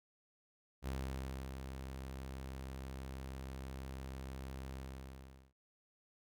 sawtooth tone with ADSR envelope, 66.2 Hz, C2, 21 cents sharp, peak -34 dBFS, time 0.82-5.53 s, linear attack 49 ms, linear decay 660 ms, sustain -6 dB, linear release 760 ms, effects none

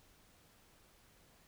silence, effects pink hiss -66 dBFS RMS until 1.47 s

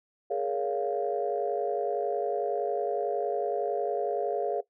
sine chord, Bb minor seventh, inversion third, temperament equal with one note detuned, 415.3 / 466.2 / 561.5 / 698.5 Hz, Ab4 / Bb4 / Db5 / F5, 0 / 0 / +22 / 0 cents, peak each -31 / -32 / -32 / -32 dBFS, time 0.3-4.61 s, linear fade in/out 10 ms, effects noise-tail reverb RT60 0.1 s tail -17 dB re dry + tanh soft clip ceiling -16 dBFS

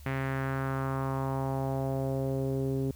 sawtooth tone with low-pass filter sweep, 134.4 Hz, C3, 47 cents sharp, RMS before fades -31 dBFS, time 0.06-2.91 s, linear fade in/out 2 ms, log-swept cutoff 2100 to 360 Hz, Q 2.5, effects added 72 Hz sine -46 dBFS peak until 2.95 s + white hiss -58 dBFS RMS until 2.95 s

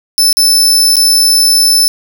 sawtooth tone with dropouts, 5274 Hz, E8, in tune, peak -3 dBFS, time 0.18-1.88 s, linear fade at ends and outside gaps 0 ms, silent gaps 0.328-0.37 / 0.957-0.967 s, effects none

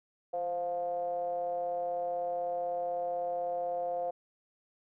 triangle ring-modulated tone, 90 Hz, F#2, 47 cents flat, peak -26 dBFS, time 0.33-4.11 s, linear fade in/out 10 ms, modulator 612 Hz, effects none

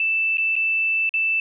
sine tone with dropouts, 2647 Hz, E7, 7 cents sharp, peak -18 dBFS, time 0-1.4 s, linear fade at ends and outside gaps 2 ms, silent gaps 0.372-0.381 / 0.556-0.563 / 1.093-1.139 s, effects none

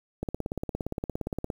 click train, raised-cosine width 2 ms, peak -17 dBFS, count 23, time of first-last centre 0.23-1.502 s, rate 17.3 Hz, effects 8-bit

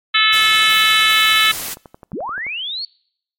harmonic tone, 434.9 Hz, A4, 20 cents flat, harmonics 3 / 4 / 5 / 6 / 7 / 8 / 9, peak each -18 / -19 / -18 / -20 / -18 / -20 / -18 dBFS, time 0.14-1.52 s, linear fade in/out 10 ms
white noise, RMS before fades -26 dBFS, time 0.32-1.75 s, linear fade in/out 20 ms
click train, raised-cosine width 1 ms, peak -23 dBFS, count 12, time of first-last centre 1.51-2.467 s, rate 11.5 Hz
sine linear sweep, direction up, 134.5 to 4507 Hz, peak -22 dBFS, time 2.13-2.85 s, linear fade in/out 2 ms
effects noise-tail reverb RT60 0.7 s tail -26 dB re dry + MP3 64 kbps

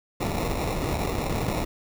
pink noise with sample-and-hold, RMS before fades -27 dBFS, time 0.2-1.65 s, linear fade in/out 10 ms, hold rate 1575 Hz, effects none

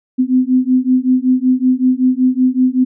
sine beating tone pair, 252.9 / 258.2 Hz, B3 / C4, +41 / -23 cents, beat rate 5.3 Hz, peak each -13 dBFS, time 0.18-2.85 s, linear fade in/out 20 ms, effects none

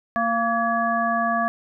harmonic tone with a mistuned harmonic, 230 Hz, A#3, 23 cents flat, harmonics 1 / 3 / 5 / 7, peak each -27 / -23 / -24 / -27 dBFS, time 0.16-1.48 s, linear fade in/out 0 ms, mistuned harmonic 7, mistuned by +73 cents, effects none

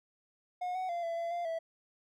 triangle tone with pitch steps, 722 / 745 / 690 / 671 / 677 / 694 / 657 Hz, F#5 / F#5 / F5 / E5 / E5 / F5 / E5, -43 / +12 / -21 / +31 / +46 / -11 / -6 cents, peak -31 dBFS, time 0.61-1.59 s, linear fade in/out 10 ms, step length 140 ms, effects none

